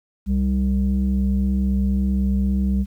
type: tone pair together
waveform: sine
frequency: 66.04 / 196.2 Hz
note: C2 / G3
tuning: +17 / +2 cents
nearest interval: octave + perfect fifth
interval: 1885 cents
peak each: -18 dBFS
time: 0.26-2.86 s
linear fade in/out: 50 ms
effects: tanh soft clip ceiling -13 dBFS + 9-bit